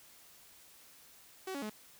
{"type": "tone with pitch steps", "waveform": "sawtooth", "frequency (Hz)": [378.6, 280.1, 213.3], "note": ["F#4", "C#4", "G#3"], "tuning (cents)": [40, 18, 46], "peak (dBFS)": -34, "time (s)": [1.47, 1.698], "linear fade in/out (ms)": 5, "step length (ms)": 76, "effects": ["white hiss -59 dBFS RMS until 1.99 s"]}